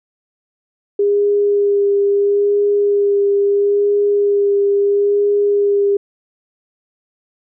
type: tone with vibrato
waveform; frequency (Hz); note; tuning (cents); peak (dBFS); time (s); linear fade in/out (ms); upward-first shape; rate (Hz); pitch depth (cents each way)
sine; 405.2; G#4; -43; -11; 0.99-5.97; 5; sine; 0.75; 15
effects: none